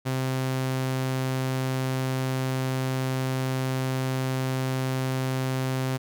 sawtooth tone, 130.81 Hz, C3, in tune, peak -21 dBFS, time 0.05-5.98 s, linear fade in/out 20 ms, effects none

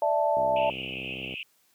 sine chord, D suspended second, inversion none, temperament equal, 587.3 / 659.3 / 880 Hz, D5 / E5 / A5, 0 / 0 / 0 cents, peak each -26 dBFS, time 0.02-0.7 s, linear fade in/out 2 ms
click train, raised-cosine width 2 ms, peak -26 dBFS, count 64, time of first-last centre 0.37-1.339 s, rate 65 Hz
white band-pass noise, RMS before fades -37 dBFS, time 0.56-1.43 s, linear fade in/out 2 ms, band 2500 to 2900 Hz, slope 96 dB/octave
effects white hiss -66 dBFS RMS until 1.74 s + high-pass 100 Hz 12 dB/octave

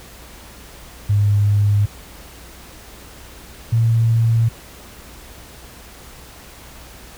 sine tone pair in turn, 102.6 / 114.4 Hz, G#2 / A#2, -21 / -32 cents, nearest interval major second, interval 189 cents, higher second, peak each -12 dBFS, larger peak neither, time 1.09-1.86 / 3.72-4.49 s, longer neither, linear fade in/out 10 ms, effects added 60 Hz sine -44 dBFS peak until 7.17 s + pink hiss -41 dBFS RMS until 7.17 s

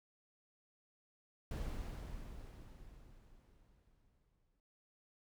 brown noise with exponential decay, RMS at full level -39 dBFS, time 1.51-4.6 s, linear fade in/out 2 ms, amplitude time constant 670 ms, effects none

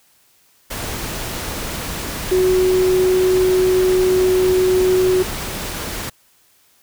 sine tone in noise, 370 Hz, F#4, in tune, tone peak -12 dBFS, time 2.31-5.23 s, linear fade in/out 10 ms, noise pink, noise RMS -26 dBFS, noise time 0.7-6.1 s, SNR +11 dB, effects white hiss -56 dBFS RMS until 6.82 s

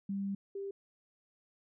sine tone pair in turn, 197.6 / 395.2 Hz, G3 / G4, +14 / +14 cents, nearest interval octave, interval 1200 cents, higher second, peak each -33 / -37 dBFS, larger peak first, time 0.09-0.35 / 0.55-0.71 s, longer first, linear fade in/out 5 ms, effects none

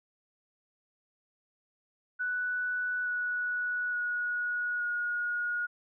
sine tone with pitch steps, 1483 / 1469.4 / 1455.8 / 1442.4 Hz, F#6 / F#6 / F#6 / F#6, +4 / -12 / -29 / -45 cents, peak -29 dBFS, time 2.19-5.67 s, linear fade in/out 20 ms, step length 870 ms, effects none

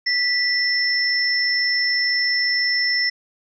sine tone pair together, 1969 / 5333 Hz, B6 / E8, -6 / +19 cents, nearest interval octave + perfect fourth, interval 1725 cents, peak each -20 dBFS, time 0.06-3.1 s, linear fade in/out 10 ms, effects none

